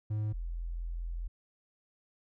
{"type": "tone pair in turn", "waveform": ["triangle", "sine"], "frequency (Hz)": [106.8, 42.38], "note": ["G#2", "E1"], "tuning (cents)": [49, 49], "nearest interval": "octave + major third", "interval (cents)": 1600, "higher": "first", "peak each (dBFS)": [-28, -34], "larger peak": "first", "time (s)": [[0.1, 0.33], [0.33, 1.28]], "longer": "second", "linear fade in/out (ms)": 10, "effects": []}